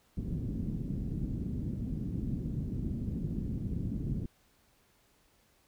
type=low-pass noise; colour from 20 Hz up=white; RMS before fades=-35 dBFS; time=0.17-4.26 s; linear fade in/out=5 ms; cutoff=240 Hz; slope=24 dB/octave; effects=pink hiss -68 dBFS RMS until 5.67 s